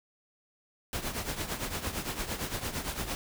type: noise with tremolo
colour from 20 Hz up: pink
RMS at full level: -32 dBFS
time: 0.93-3.15 s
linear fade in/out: 0 ms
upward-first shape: triangle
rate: 8.8 Hz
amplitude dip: 75%
effects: none